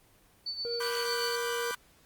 sine tone with tremolo, 4510 Hz, C#8, 29 cents sharp, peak -31 dBFS, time 0.46-1.36 s, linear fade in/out 5 ms, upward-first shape triangle, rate 8 Hz, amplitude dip 65%
triangle tone, 472.1 Hz, A#4, 22 cents sharp, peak -31 dBFS, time 0.65-1.71 s, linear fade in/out 0 ms
sawtooth chord, G major seventh, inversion first, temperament equal, 987.8 / 1174.7 / 1480 / 1568 Hz, B5 / D6 / F#6 / G6, 0 / 0 / 0 / 0 cents, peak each -35 dBFS, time 0.8-1.75 s, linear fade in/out 5 ms
effects pink hiss -62 dBFS RMS until 2.05 s + Opus 24 kbps

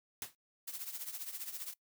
white noise with exponential decay, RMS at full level -37 dBFS, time 0.22-0.35 s, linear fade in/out 1 ms, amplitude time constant 27 ms
blue noise with tremolo, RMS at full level -40 dBFS, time 0.67-1.74 s, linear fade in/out 10 ms, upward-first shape triangle, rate 15 Hz, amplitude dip 80%
effects noise-tail reverb RT60 0.1 s tail -21 dB re dry

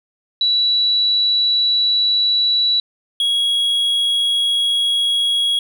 sine / triangle tone pair in turn, 3933 / 3318 Hz, B7 / G#7, -8 / -2 cents, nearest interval minor third, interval 294 cents, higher first, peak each -13 dBFS, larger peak neither, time 0.41-2.8 / 3.2-5.59 s, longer neither, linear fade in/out 2 ms, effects none

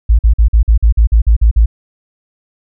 sine tone bursts, 55.4 Hz, A1, 13 cents sharp, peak -4 dBFS, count 11, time 0.09-1.66 s, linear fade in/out 10 ms, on 100 ms, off 47 ms, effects none

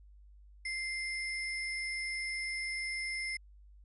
sine tone with sample-and-hold, 2093 Hz, C7, in tune, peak -34 dBFS, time 0.65-3.37 s, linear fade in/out 5 ms, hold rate 7350 Hz, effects added 50 Hz sine -54 dBFS peak until 3.84 s + resampled to 24000 Hz

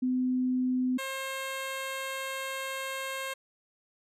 sine / 10% pulse tone pair in turn, 254 / 534 Hz, B3 / C5, +49 / +35 cents, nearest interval octave + minor second, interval 1286 cents, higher second, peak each -25 dBFS, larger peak neither, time 0.02-0.98 / 0.98-3.34 s, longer second, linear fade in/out 10 ms, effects resampled to 32000 Hz

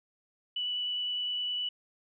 sine tone with vibrato, 2961 Hz, F#7, 1 cent sharp, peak -30 dBFS, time 0.56-1.69 s, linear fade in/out 5 ms, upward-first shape triangle, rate 9.8 Hz, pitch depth 9 cents each way, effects none

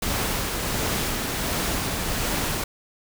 pink noise with tremolo, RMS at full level -25 dBFS, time 0.02-2.64 s, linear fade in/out 5 ms, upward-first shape sine, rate 1.4 Hz, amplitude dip 25%, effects none

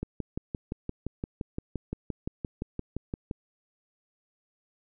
click train, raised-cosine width 3 ms, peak -19 dBFS, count 20, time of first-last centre 0.03-3.312 s, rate 5.79 Hz, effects none

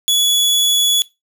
sawtooth tone, 3398 Hz, G#7, 39 cents sharp, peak -9 dBFS, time 0.08-1.02 s, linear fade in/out 0 ms, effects noise-tail reverb RT60 0.2 s tail -19 dB re dry

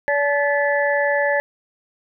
sine tone cluster, 573 / 863 / 1735 / 1983 Hz, D5 / A5 / A6 / B6, -43 / -34 / -25 / +7 cents, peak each -19 / -25 / -21 / -27 dBFS, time 0.08-1.4 s, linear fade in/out 0 ms, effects none

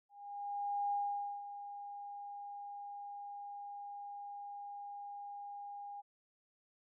sine tone with ADSR envelope, 812 Hz, G#5, 39 cents flat, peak -32 dBFS, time 0.09-6.02 s, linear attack 830 ms, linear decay 500 ms, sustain -12 dB, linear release 23 ms, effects none

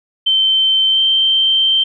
sine tone with pitch glide, 3101 to 3128 Hz, G7 to G7, -19 to -4 cents, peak -10 dBFS, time 0.26-1.84 s, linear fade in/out 10 ms, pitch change +15 cents, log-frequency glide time 0.9-1 s, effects none

